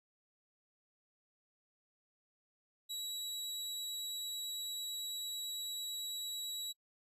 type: tone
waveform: sawtooth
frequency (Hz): 3897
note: B7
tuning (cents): -24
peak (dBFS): -36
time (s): 2.89-6.73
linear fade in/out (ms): 20
effects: noise-tail reverb RT60 0.1 s tail -26 dB re dry + resampled to 32000 Hz

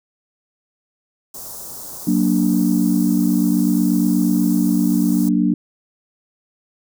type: band-stop noise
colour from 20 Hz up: white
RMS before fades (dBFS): -33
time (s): 1.34-5.29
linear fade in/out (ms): 5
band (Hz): 1100 to 5400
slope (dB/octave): 24
type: chord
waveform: sine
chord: Gb augmented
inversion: none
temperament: equal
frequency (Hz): 185 / 233.1 / 293.7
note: Gb3 / Bb3 / D4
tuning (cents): 0 / 0 / 0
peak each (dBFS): -18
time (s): 2.07-5.54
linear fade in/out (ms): 5
effects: none

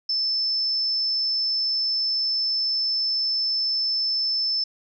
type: tone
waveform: sine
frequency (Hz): 5274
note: E8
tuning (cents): 0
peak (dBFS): -21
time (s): 0.09-4.64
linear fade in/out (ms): 5
effects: none

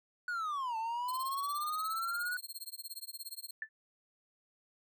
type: linear two-way sweep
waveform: triangle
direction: down then up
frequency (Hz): 1480 to 880 to 1480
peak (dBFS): -32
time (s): 0.28-2.37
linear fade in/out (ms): 2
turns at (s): 0.77
type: tone with tremolo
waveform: 15% pulse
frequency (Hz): 4233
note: C8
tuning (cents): +19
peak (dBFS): -33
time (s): 1.08-3.51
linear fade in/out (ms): 5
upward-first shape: sine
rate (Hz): 17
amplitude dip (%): 100
type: tone with exponential decay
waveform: sine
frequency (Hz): 1760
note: A6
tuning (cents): 0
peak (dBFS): -32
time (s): 3.62-3.69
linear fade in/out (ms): 2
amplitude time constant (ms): 15
effects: none

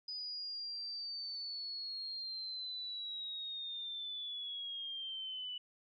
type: linear sweep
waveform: sine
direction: down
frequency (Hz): 4978 to 2960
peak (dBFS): -40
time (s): 0.08-5.58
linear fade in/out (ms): 5
effects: none

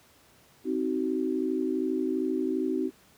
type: chord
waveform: sine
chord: C diminished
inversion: none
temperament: just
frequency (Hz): 261.6 / 314 / 376.7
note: C4 / Eb4 / Gb4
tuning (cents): 0 / +16 / +31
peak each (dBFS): -30 / -30 / -30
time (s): 0.64-2.91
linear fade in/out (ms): 50
effects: pink hiss -59 dBFS RMS until 3.17 s + high-pass 80 Hz 12 dB/octave

